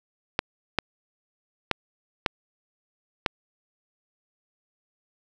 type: clicks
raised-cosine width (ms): 0.3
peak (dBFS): -5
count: 5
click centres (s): 0.391 / 0.787 / 1.713 / 2.262 / 3.262
effects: none